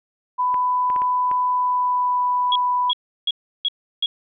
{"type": "tone with pitch glide", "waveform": "sine", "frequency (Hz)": [997, 990.1], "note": ["B5", "B5"], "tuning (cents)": [16, 4], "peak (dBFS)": -17, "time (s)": [0.38, 2.92], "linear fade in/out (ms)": 20, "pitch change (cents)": -12, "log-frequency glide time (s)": [1.51, 2.26]}
{"type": "clicks", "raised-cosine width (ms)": 0.5, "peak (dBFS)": -19, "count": 5, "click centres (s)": [0.543, 0.901, 0.962, 1.019, 1.314]}
{"type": "tone bursts", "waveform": "sine", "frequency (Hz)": 3322, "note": "G#7", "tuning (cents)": 0, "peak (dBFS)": -17, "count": 5, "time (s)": [2.52, 4.06], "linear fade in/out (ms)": 2, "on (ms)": 36, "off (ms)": 340}
{"effects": []}